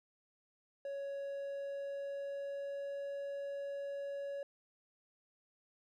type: tone with pitch glide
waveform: triangle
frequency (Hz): 557 to 560.9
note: C#5 to C#5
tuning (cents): +8 to +20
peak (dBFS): -37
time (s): 0.85-4.43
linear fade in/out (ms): 2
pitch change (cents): +12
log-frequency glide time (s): 1.15-3.07
effects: none